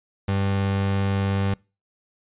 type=tone; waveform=30% pulse; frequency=98.1 Hz; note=G2; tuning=2 cents sharp; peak=-18 dBFS; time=0.28-1.54 s; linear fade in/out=5 ms; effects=noise-tail reverb RT60 0.3 s tail -25 dB re dry + resampled to 8000 Hz